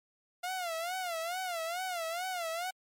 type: tone with vibrato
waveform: sawtooth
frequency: 698.5 Hz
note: F5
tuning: in tune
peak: -30 dBFS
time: 0.43-2.71 s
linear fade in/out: 10 ms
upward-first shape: sine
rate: 2.3 Hz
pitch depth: 130 cents each way
effects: MP3 64 kbps